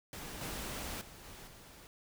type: noise with level steps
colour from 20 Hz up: pink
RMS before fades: -45 / -41 / -53 / -51 / -55 dBFS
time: 0.13-1.87 s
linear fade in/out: 0 ms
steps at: 0.41 / 1.01 / 1.24 / 1.47 s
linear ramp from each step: 5 ms
effects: none